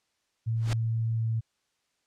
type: tone with pitch glide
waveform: sine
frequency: 113.4 to 112.68 Hz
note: A#2 to A2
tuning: -47 to +42 cents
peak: -25 dBFS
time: 0.46-1.41 s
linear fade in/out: 20 ms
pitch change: -11 cents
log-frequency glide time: 1.16-1.25 s
type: noise with exponential growth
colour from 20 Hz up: pink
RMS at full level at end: -30 dBFS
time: 0.56-0.73 s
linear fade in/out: 0 ms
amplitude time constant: 36 ms
effects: white hiss -75 dBFS RMS until 2.06 s + low-pass 7000 Hz 12 dB/octave